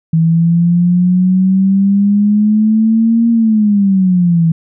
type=exponential two-way sweep; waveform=sine; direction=up then down; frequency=161.6 to 233.1 to 161.6 Hz; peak=-7 dBFS; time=0.13-4.52 s; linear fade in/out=5 ms; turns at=3.3 s; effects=none